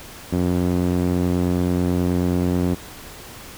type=tone with band-pass filter; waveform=sawtooth; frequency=89.3 Hz; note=F2; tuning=39 cents sharp; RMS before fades=-20 dBFS; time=0.32-2.75 s; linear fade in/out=10 ms; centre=260 Hz; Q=1.2; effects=pink hiss -39 dBFS RMS until 3.57 s